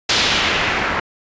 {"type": "noise with low-pass filter sweep", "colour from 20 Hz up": "white", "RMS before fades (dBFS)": -18, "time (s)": [0.09, 1], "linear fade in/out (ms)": 5, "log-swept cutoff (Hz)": [4600, 1500], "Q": 1.3, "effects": ["resampled to 16000 Hz"]}